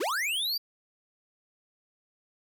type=linear sweep; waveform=square; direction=up; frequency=270 to 4808 Hz; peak=-28 dBFS; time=0-0.58 s; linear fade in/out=10 ms; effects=none